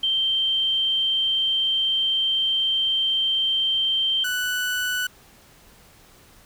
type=tone pair in turn; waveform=sine / 30% pulse; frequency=3136 / 1486.4 Hz; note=G7 / F#6; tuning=0 / +7 cents; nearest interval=octave + minor second; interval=1293 cents; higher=first; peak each=-19 / -20 dBFS; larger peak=first; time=0.03-4.24 / 4.24-5.07 s; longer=first; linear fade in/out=5 ms; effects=pink hiss -52 dBFS RMS until 6.45 s